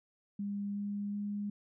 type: tone with pitch steps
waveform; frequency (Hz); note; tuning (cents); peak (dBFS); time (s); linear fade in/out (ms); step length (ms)
sine; 202.1 / 203.5 / 204.9; G#3 / G#3 / G#3; -47 / -35 / -23; -34; 0.39-1.5; 5; 370
effects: none